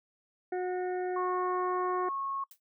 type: harmonic tone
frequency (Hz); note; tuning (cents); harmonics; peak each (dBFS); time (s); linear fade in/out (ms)
364.3; F#4; -27; 1 / 2 / 4 / 5 / 6; -31 / -36 / -47 / -48 / -56; 0.52-2.09; 5
type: tone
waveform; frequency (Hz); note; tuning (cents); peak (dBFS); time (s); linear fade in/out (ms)
sine; 1094; C#6; -23; -32; 1.16-2.44; 5
type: noise with exponential decay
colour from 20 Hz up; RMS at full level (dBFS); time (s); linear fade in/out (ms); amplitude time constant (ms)
blue; -46; 2.51-2.6; 2; 18
effects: noise-tail reverb RT60 0.1 s tail -23 dB re dry